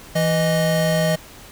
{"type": "tone pair together", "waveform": "square", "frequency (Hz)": [165.4, 622.3], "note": ["E3", "D#5"], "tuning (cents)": [6, 0], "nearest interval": "octave + major seventh", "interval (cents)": 2294, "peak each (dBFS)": -20, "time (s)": [0.15, 1.16], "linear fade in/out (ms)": 10, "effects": ["pink hiss -42 dBFS RMS until 1.51 s"]}